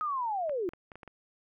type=linear sweep; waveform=sine; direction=down; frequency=1275 to 329.6 Hz; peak=-29 dBFS; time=0.01-0.69 s; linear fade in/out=0 ms
type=clicks; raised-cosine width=0.5 ms; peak=-31 dBFS; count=7; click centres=0.495 / 0.691 / 0.735 / 0.918 / 0.956 / 1.032 / 1.077 s
effects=none